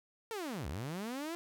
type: linear two-way sweep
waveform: sawtooth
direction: down then up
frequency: 466.2 to 61 to 347.5 Hz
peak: -34 dBFS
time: 0.31-1.35 s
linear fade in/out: 0 ms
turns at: 0.68 s
effects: none